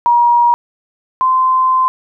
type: tone pair in turn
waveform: sine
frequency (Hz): 953 / 1034.7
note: A#5 / C6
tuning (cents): +38 / -20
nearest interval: minor second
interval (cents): 142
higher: second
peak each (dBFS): -7 / -9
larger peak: first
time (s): 0.06-0.54 / 1.21-1.88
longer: second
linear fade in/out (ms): 0
effects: none